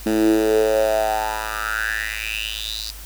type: tone with high-pass filter sweep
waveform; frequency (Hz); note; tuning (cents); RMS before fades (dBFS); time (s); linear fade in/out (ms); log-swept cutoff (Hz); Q
10% pulse; 108.8; A2; -19; -21; 0.06-2.91; 5; 260 to 4600; 6.5
effects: added 50 Hz sine -36 dBFS peak until 3.05 s + white hiss -40 dBFS RMS until 3.05 s